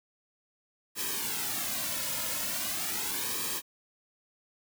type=noise with flanger; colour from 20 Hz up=white; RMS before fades=-33 dBFS; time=0.95-3.62 s; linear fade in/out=50 ms; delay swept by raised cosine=1.4 to 2.6 ms; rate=0.4 Hz; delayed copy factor=-0.75; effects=none